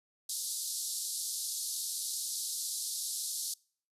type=band-pass noise; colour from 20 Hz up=white; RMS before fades=-37 dBFS; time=0.29-3.54 s; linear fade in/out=5 ms; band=3900 to 12000 Hz; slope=48 dB/octave; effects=noise-tail reverb RT60 0.5 s tail -26 dB re dry + resampled to 32000 Hz